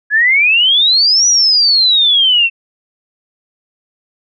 sine exponential two-way sweep, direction up then down, 1661.2 to 5920 to 2663 Hz, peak -7 dBFS, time 0.1-2.5 s, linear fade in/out 50 ms, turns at 1.27 s, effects none

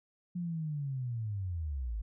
sine linear sweep, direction down, 179.3 to 49.16 Hz, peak -33 dBFS, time 0.35-2.02 s, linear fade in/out 10 ms, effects none

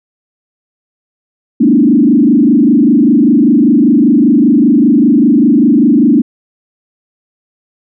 sine tone with frequency modulation, 263.5 Hz, C4, 12 cents sharp, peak -4 dBFS, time 1.6-6.22 s, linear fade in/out 10 ms, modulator 25.1 Hz, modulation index 2.1, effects none

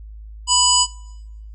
harmonic tone, 990 Hz, B5, 4 cents sharp, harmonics 1 / 3 / 5 / 7 / 8, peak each -19 / -19 / -19 / -19 / -19 dBFS, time 0.47-0.87 s, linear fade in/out 50 ms, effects noise-tail reverb RT60 1.0 s tail -24 dB re dry + added 53 Hz sine -34 dBFS peak until 1.54 s

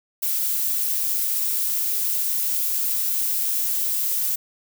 violet noise with amplitude modulation, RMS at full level -22 dBFS, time 0.22-4.36 s, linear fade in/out 10 ms, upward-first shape sine, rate 199 Hz, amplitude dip 25%, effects none

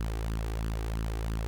sawtooth tone with flanger, 55 Hz, A1, in tune, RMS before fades -32 dBFS, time 0-1.47 s, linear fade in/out 0 ms, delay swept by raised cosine 0.63 to 2.63 ms, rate 3 Hz, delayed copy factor +0.6, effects none

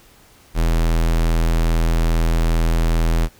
square tone, 41.2 Hz, E1, in tune, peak -15 dBFS, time 0.54-3.29 s, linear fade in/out 50 ms, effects pink hiss -50 dBFS RMS until 3.39 s

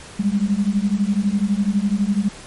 sine beating tone pair, 196 / 208 Hz, G3 / G#3, 0 / +3 cents, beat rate 12 Hz, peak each -19 dBFS, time 0.19-2.29 s, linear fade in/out 10 ms, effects pink hiss -39 dBFS RMS until 2.46 s + MP3 48 kbps

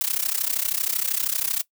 blue noise with amplitude modulation, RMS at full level -21 dBFS, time 0.01-1.62 s, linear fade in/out 0 ms, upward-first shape sine, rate 32.8 Hz, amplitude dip 90%, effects noise-tail reverb RT60 0.1 s tail -20 dB re dry

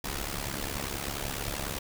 pink noise with amplitude modulation, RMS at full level -31 dBFS, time 0.04-1.79 s, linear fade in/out 5 ms, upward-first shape sine, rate 70.2 Hz, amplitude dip 80%, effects none

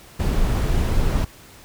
brown noise, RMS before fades -19 dBFS, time 0.19-1.25 s, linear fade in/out 10 ms, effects pink hiss -46 dBFS RMS until 1.64 s

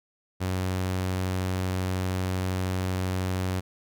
sawtooth tone, 92.8 Hz, F#2, 6 cents sharp, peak -22 dBFS, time 0.4-3.61 s, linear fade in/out 20 ms, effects none

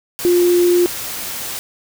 sine tone in noise, 352.1 Hz, F4, 14 cents sharp, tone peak -10 dBFS, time 0.25-0.86 s, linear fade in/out 0 ms, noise white, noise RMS -26 dBFS, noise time 0.19-1.59 s, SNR +13 dB, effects none

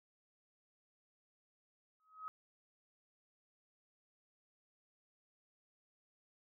sine tone with exponential growth, 1270 Hz, D#6, 35 cents sharp, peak -39 dBFS, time 2-2.28 s, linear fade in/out 0 ms, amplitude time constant 59 ms, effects none

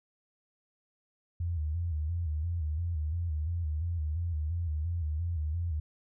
sine tone with vibrato, 81 Hz, E2, 30 cents flat, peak -29 dBFS, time 1.4-5.8 s, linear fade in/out 5 ms, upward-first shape square, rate 2.9 Hz, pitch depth 100 cents each way, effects none

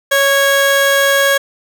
35% pulse tone pair together, 555.7 / 1649 Hz, C#5 / G#6, +4 / -13 cents, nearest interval octave + perfect fifth, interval 1883 cents, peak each -11 dBFS, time 0.11-1.38 s, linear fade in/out 10 ms, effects none

